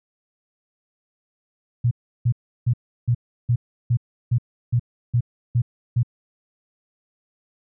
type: tone bursts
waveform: sine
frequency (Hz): 120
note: B2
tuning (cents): -49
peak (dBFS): -15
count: 11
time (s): 1.84-6.032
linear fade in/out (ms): 10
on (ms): 72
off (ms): 340
effects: none